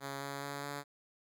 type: tone with pitch steps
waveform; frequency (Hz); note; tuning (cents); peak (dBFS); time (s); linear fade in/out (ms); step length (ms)
5% pulse; 138.59 / 140.04 / 141.5 / 142.98; C#3 / C#3 / C#3 / D3; 0 / +18 / +36 / -46; -28; 0-0.84; 50; 210
effects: none